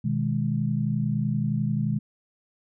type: chord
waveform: sine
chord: G# minor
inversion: first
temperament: just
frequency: 124.59 / 155.74 / 207.7 Hz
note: B2 / D#3 / G#3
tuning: +16 / +2 / 0 cents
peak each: -27 dBFS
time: 0.04-1.99 s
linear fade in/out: 10 ms
effects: none